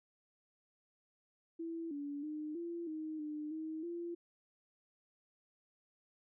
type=tone with pitch steps; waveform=sine; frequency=330.9 / 286.9 / 304.4 / 340.6 / 312.5 / 301.6 / 316.3 / 342.9 Hz; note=E4 / D4 / D#4 / F4 / D#4 / D4 / D#4 / F4; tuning=+7 / -40 / -38 / -43 / +8 / +46 / +29 / -32 cents; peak=-39 dBFS; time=1.59-4.15 s; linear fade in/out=10 ms; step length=320 ms; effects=none